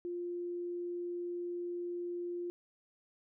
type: tone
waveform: sine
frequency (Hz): 350.1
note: F4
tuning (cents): +4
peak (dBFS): -36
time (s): 0.05-2.5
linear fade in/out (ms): 0
effects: none